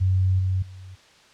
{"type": "tone with level steps", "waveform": "sine", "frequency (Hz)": 93.6, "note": "F#2", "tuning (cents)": 20, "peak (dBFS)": [-17, -20, -38], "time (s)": [0, 0.96], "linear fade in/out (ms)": 20, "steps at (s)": [0.39, 0.62], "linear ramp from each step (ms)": 5, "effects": ["white hiss -53 dBFS RMS until 1.33 s", "low-pass 5000 Hz 12 dB/octave"]}